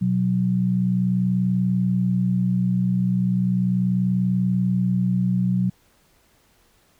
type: tone pair together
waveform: sine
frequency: 124.04 / 184.4 Hz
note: B2 / F#3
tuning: +8 / -6 cents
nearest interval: perfect fifth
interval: 686 cents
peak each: -23 / -19 dBFS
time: 0.01-5.7 s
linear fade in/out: 10 ms
effects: pink hiss -60 dBFS RMS until 6.99 s